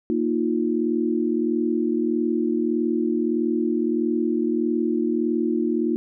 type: chord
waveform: sine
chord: Bb suspended fourth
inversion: none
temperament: equal with one note detuned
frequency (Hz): 233.1 / 311.1 / 352.7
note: Bb3 / Eb4 / F4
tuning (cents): 0 / 0 / +17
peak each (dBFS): -24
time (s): 0.1-5.96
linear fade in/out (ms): 0
effects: none